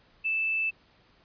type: tone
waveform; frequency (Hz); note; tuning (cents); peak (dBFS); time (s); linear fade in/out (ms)
sine; 2637; E7; 0; -25; 0.24-0.71; 20
effects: pink hiss -62 dBFS RMS until 1.24 s + resampled to 11025 Hz